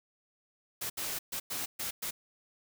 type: noise bursts at uneven times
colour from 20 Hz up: white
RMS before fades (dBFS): -36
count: 6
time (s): 0.81-0.9 / 0.97-1.19 / 1.32-1.4 / 1.5-1.66 / 1.79-1.91 / 2.02-2.11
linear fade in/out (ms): 10
effects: none